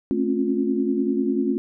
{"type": "tone cluster", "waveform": "sine", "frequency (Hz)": [219.3, 265.4, 275.5, 353.7], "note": ["A3", "C4", "C#4", "F4"], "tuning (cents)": [-6, 25, -11, 22], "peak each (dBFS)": -25, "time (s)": [0.11, 1.58], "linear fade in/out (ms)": 0, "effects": []}